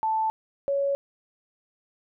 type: tone pair in turn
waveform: sine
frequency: 880 / 558.1 Hz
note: A5 / C#5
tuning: 0 / +12 cents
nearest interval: minor sixth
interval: 788 cents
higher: first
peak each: -22 dBFS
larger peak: neither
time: 0.03-0.3 / 0.68-0.95 s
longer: neither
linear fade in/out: 0 ms
effects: none